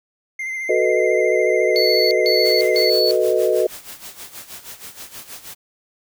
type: tone with vibrato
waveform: triangle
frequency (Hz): 2085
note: C7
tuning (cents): -7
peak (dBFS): -22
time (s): 0.39-2.9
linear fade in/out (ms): 5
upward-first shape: triangle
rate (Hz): 14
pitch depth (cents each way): 36
type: chord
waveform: sine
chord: B dominant seventh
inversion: second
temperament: equal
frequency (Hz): 370 / 440 / 493.9 / 622.3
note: F#4 / A4 / B4 / D#5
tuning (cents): 0 / 0 / 0 / 0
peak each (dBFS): -20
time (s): 0.69-3.67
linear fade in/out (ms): 5
type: tone bursts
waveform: triangle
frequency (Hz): 4435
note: C#8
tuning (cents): 0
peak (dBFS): -17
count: 3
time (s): 1.76-3.11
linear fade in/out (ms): 0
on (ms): 350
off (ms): 150
type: noise with tremolo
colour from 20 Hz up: white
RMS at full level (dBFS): -34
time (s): 2.44-5.55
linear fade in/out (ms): 20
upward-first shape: sine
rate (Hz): 6.3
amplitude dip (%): 75
effects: none